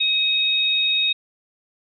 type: tone pair together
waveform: sine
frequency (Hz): 2545 / 3739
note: D#7 / A#7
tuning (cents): +39 / +4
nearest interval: perfect fifth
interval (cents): 665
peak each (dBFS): -23 / -18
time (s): 0-1.13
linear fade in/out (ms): 10
effects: none